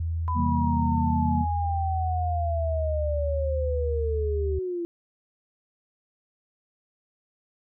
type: tone with pitch glide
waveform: sine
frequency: 82.41 to 74.7 Hz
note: E2 to D2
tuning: 0 to +30 cents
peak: -25 dBFS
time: 0-4.59 s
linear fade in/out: 5 ms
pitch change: -170 cents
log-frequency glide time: 2.23-3 s
type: linear sweep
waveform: sine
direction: down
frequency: 1005 to 337.7 Hz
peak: -27 dBFS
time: 0.28-4.85 s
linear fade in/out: 0 ms
type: chord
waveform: sine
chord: C dominant seventh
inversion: none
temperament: just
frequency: 130.81 / 163.52 / 196.22 / 235.5 Hz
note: C3 / E3 / G3 / Bb3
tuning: 0 / -14 / +2 / +18 cents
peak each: -32 / -30 / -32 / -26 dBFS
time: 0.34-1.46 s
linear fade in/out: 50 ms
effects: none